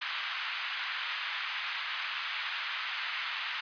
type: band-pass noise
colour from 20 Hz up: white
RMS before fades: -36 dBFS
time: 0.01-3.61 s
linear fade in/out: 10 ms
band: 1100 to 3300 Hz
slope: 24 dB/octave
effects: resampled to 11025 Hz